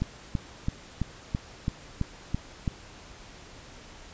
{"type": "click train", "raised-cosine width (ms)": 5, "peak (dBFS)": -14, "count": 9, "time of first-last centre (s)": [0.02, 2.678], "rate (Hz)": 3.01, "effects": ["pink hiss -48 dBFS RMS until 4.13 s", "resampled to 16000 Hz"]}